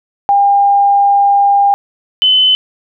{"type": "tone pair in turn", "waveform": "sine", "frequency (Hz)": [803, 3032], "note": ["G5", "F#7"], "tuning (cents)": [41, 42], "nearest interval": "octave + major seventh", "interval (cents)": 2301, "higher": "second", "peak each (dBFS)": -6, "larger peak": "neither", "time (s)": [[0.29, 1.74], [2.22, 2.55]], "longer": "first", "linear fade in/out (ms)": 0, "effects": []}